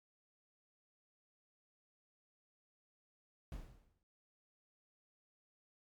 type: noise with exponential decay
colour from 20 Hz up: brown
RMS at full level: -44 dBFS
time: 3.52-4.03 s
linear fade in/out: 1 ms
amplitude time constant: 110 ms
effects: MP3 96 kbps